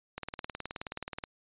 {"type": "click train", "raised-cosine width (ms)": 0.3, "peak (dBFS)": -21, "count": 21, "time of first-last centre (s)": [0.18, 1.238], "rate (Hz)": 18.9, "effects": ["resampled to 8000 Hz"]}